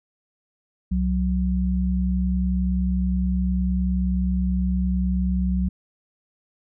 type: tone pair together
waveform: sine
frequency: 65.23 / 184.5 Hz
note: C2 / F#3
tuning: -5 / -5 cents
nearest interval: octave + tritone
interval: 1800 cents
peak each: -22 dBFS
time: 0.91-5.69 s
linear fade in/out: 10 ms
effects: none